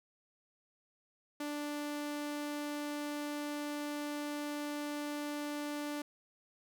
sawtooth tone, 293.7 Hz, D4, in tune, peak -33 dBFS, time 1.4-6.02 s, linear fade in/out 5 ms, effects none

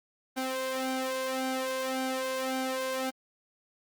sawtooth tone with flanger, 261.1 Hz, C4, 3 cents flat, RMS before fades -32 dBFS, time 0.36-3.11 s, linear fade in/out 20 ms, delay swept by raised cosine 1.3 to 1.99 ms, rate 1.8 Hz, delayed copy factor +0.8, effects Opus 32 kbps

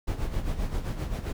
brown noise with tremolo, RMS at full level -27 dBFS, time 0.07-1.33 s, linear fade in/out 10 ms, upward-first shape sine, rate 7.6 Hz, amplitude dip 65%, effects none

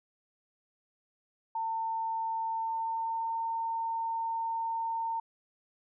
sine tone with pitch glide, 900 to 909.9 Hz, A5 to A#5, +39 to -42 cents, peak -30 dBFS, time 1.55-5.2 s, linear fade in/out 5 ms, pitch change +19 cents, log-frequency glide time 2.5-3.41 s, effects none

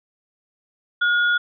sine tone pair together, 1433 / 3408 Hz, F6 / G#7, +44 / +44 cents, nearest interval octave + minor third, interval 1500 cents, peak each -16 / -27 dBFS, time 1.01-1.38 s, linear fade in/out 10 ms, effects none

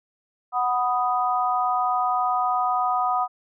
sine chord, B major, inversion second, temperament equal, 740 / 987.8 / 1244.5 Hz, F#5 / B5 / D#6, 0 / 0 / 0 cents, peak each -23 / -27 / -24 dBFS, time 0.52-3.28 s, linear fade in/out 50 ms, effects none

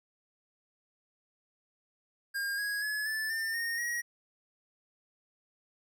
square tone with pitch steps, 1613 / 1657.4 / 1703 / 1749.9 / 1798 / 1847.5 / 1898.4 Hz, G6 / G#6 / G#6 / A6 / A6 / A#6 / A#6, +49 / -4 / +43 / -10 / +37 / -16 / +31 cents, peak -32 dBFS, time 2.34-4.02 s, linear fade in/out 20 ms, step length 240 ms, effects none

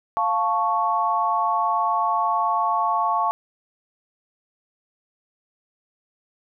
sine chord, F augmented, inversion none, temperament equal, 698.5 / 880 / 1108.7 Hz, F5 / A5 / C#6, 0 / 0 / 0 cents, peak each -25 / -23 / -22 dBFS, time 0.17-3.31 s, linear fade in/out 0 ms, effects none

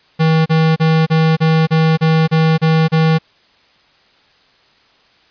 square tone bursts, 160 Hz, D#3, 49 cents sharp, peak -10 dBFS, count 10, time 0.19-3.187 s, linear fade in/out 20 ms, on 270 ms, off 33 ms, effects white hiss -52 dBFS RMS until 5.3 s + resampled to 11025 Hz

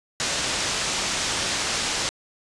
white low-pass noise, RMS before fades -26 dBFS, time 0.2-2.09 s, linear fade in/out 0 ms, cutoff 7200 Hz, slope 24 dB/octave, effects resampled to 24000 Hz

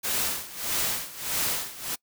white noise with tremolo, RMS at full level -26 dBFS, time 0.03-1.96 s, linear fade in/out 20 ms, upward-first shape sine, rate 1.6 Hz, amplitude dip 85%, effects noise-tail reverb RT60 0.1 s tail -24 dB re dry

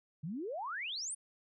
sine exponential sweep, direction up, 141.8 to 9830 Hz, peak -37 dBFS, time 0.23-1.15 s, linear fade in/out 10 ms, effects none

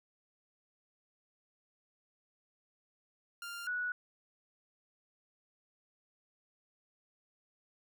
sawtooth / sine tone pair in turn, 1396.9 / 1470 Hz, F6 / F#6, 0 / -12 cents, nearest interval minor second, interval 88 cents, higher second, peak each -38 / -33 dBFS, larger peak second, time 3.42-3.67 / 3.67-3.92 s, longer neither, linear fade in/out 2 ms, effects none

